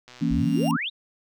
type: click train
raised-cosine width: 0.2 ms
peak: -28 dBFS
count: 75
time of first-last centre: 0.08-0.677 s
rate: 124 Hz
type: tone with exponential growth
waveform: sawtooth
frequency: 2794 Hz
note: F7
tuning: in tune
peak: -28 dBFS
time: 0.15-0.71 s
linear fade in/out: 0 ms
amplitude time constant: 120 ms
type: chord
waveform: sine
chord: A# diminished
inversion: second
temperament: equal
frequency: 164.81 / 233.1 / 277.2 Hz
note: E3 / A#3 / C#4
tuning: 0 / 0 / 0 cents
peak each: -25 dBFS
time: 0.21-0.77 s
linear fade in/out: 10 ms
type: exponential sweep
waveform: sine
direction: up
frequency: 43.65 to 3951 Hz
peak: -26 dBFS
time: 0.3-0.9 s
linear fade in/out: 20 ms
effects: none